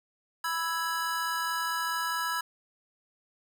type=chord; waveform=square; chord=E major; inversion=second; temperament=equal; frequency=987.8 / 1318.5 / 1661.2 Hz; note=B5 / E6 / G#6; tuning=0 / 0 / 0 cents; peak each=-34 dBFS; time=0.44-2.41 s; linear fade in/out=5 ms; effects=none